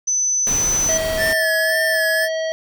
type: tone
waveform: sine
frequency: 6040 Hz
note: F#8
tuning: 35 cents sharp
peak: -16 dBFS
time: 0.07-0.98 s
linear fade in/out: 10 ms
type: noise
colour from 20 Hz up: pink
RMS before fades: -27 dBFS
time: 0.47-1.33 s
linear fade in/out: 0 ms
type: harmonic tone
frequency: 642 Hz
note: E5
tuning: 46 cents flat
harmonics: 1 / 3 / 5 / 7 / 9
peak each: -20 / -30 / -34 / -37 / -39 dBFS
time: 0.89-2.52 s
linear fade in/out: 0 ms
type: tone with vibrato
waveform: square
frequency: 1737 Hz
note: A6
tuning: 23 cents flat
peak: -18 dBFS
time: 1.17-2.29 s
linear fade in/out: 50 ms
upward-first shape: sine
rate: 1.9 Hz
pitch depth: 55 cents each way
effects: none